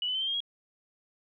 sine tone with pitch steps, 2947 / 3014 / 3083 / 3153 / 3225 / 3298 Hz, F#7 / F#7 / G7 / G7 / G7 / G#7, -8 / +31 / -29 / +9 / +48 / -13 cents, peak -28 dBFS, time 0.02-0.404 s, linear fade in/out 2 ms, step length 64 ms, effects none

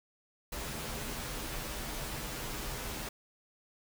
pink noise with comb filter, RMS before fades -39 dBFS, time 0.52-3.09 s, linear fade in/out 5 ms, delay 11 ms, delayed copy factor -0.65, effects none

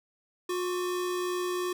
square tone pair together, 359.1 / 1140.1 Hz, F4 / C#6, +48 / +48 cents, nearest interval octave + minor sixth, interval 2000 cents, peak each -30 / -39 dBFS, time 0.49-1.73 s, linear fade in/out 5 ms, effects none

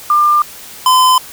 sine / square tone pair in turn, 1196 / 1021.5 Hz, D6 / C6, +31 / -42 cents, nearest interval minor third, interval 273 cents, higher first, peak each -7 dBFS, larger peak neither, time 0.1-0.42 / 0.86-1.18 s, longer neither, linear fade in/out 2 ms, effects white hiss -33 dBFS RMS until 1.32 s

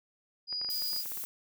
sine tone, 4905 Hz, D#8, 26 cents flat, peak -32 dBFS, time 0.47-1.04 s, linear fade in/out 50 ms
clicks, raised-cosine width 0.5 ms, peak -33 dBFS, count 11, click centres 0.527 / 0.615 / 0.647 / 0.689 / 0.821 / 0.932 / 0.963 / 1.058 / 1.119 / 1.174 / 1.238 s
violet noise, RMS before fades -38 dBFS, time 0.7-1.25 s, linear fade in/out 0 ms
effects none

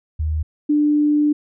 sine tone pair in turn, 77.7 / 296.8 Hz, D#2 / D4, -2 / +18 cents, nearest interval octave + major seventh, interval 2320 cents, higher second, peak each -18 / -13 dBFS, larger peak second, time 0.19-0.43 / 0.69-1.33 s, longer second, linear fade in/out 10 ms, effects none

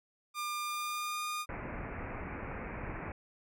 sawtooth tone with pitch glide, 1200 to 1218.9 Hz, D6 to D#6, +37 to -36 cents, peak -31 dBFS, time 0.34-1.46 s, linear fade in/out 50 ms, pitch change +27 cents, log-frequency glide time 0.65-1.25 s
pink low-pass noise, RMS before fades -41 dBFS, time 1.49-3.12 s, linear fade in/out 2 ms, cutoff 2500 Hz, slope 96 dB/octave
effects none

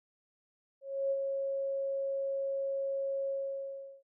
sine tone with ADSR envelope, 547 Hz, C#5, 23 cents flat, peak -27 dBFS, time 0.81-4.03 s, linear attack 300 ms, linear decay 47 ms, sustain -4 dB, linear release 740 ms, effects none

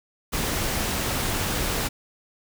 pink noise, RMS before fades -26 dBFS, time 0.32-1.89 s, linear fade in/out 20 ms, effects none

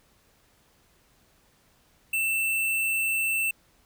sine tone with sample-and-hold, 2666 Hz, E7, 19 cents sharp, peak -23 dBFS, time 2.13-3.51 s, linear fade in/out 5 ms, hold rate 11025 Hz, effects pink hiss -63 dBFS RMS until 3.85 s

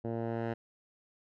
10% pulse tone with low-pass filter sweep, 115.1 Hz, A#2, 22 cents flat, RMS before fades -35 dBFS, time 0.04-0.54 s, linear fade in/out 10 ms, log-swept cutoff 570 to 1800 Hz, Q 0.8, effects none

